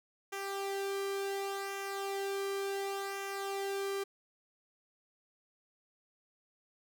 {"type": "tone with flanger", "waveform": "sawtooth", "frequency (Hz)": 394.1, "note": "G4", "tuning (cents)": 9, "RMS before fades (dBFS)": -37, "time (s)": [0.32, 4.04], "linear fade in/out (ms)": 10, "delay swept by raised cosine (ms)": [0.23, 1.14], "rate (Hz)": 0.69, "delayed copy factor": -0.55, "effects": []}